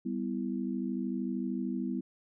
sine chord, E minor, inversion first, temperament equal with one note detuned, 196 / 249.1 / 329.6 Hz, G3 / B3 / E4, 0 / +15 / 0 cents, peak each -35 / -34 / -38 dBFS, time 0.05-2.01 s, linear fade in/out 10 ms, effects none

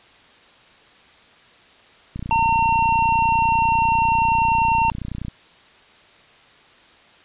click train, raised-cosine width 5 ms, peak -17 dBFS, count 95, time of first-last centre 2.16-5.283 s, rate 30.1 Hz
square tone, 910 Hz, A#5, 42 cents flat, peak -16 dBFS, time 2.31-4.9 s, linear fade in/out 0 ms
effects white hiss -50 dBFS RMS until 7.24 s + resampled to 8000 Hz

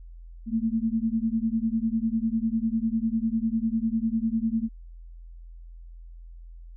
sine beating tone pair, 220 / 230 Hz, A3 / A#3, 0 / -23 cents, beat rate 10 Hz, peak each -26 dBFS, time 0.46-4.69 s, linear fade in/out 50 ms, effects added 42 Hz sine -41 dBFS peak until 6.76 s

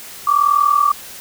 sine tone pair together, 1143 / 1183.6 Hz, D6 / D6, -47 / +13 cents, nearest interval minor second, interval 60 cents, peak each -14 dBFS, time 0.27-0.92 s, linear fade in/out 5 ms, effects white hiss -35 dBFS RMS until 1.2 s

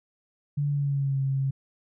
sine tone with pitch glide, 144.4 to 135.51 Hz, D3 to C#3, -29 to -39 cents, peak -23 dBFS, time 0.57-1.51 s, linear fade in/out 10 ms, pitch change -110 cents, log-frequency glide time 0.69-1.2 s, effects none

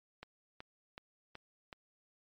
click train, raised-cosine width 0.3 ms, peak -30 dBFS, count 5, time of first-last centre 0.23-1.728 s, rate 2.67 Hz, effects MP3 48 kbps

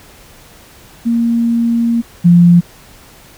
sine tone pair in turn, 233.1 / 173.47 Hz, A#3 / F3, 0 / -11 cents, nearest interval perfect fourth, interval 511 cents, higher first, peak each -10 / -3 dBFS, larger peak second, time 1.05-2.02 / 2.24-2.61 s, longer first, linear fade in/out 20 ms, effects pink hiss -41 dBFS RMS until 3.37 s

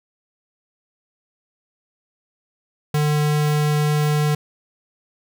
square tone, 149.7 Hz, D3, 33 cents sharp, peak -17 dBFS, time 2.94-4.35 s, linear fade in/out 5 ms, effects none

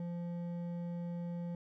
sine tone with hard clipping, 172.8 Hz, F3, 18 cents flat, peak -39 dBFS, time 0-1.55 s, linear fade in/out 2 ms, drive 8 dB, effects none

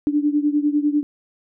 sine beating tone pair, 291.3 / 301.3 Hz, D4 / D4, -14 / +44 cents, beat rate 10 Hz, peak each -18 / -21 dBFS, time 0.07-1.03 s, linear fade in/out 0 ms, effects none

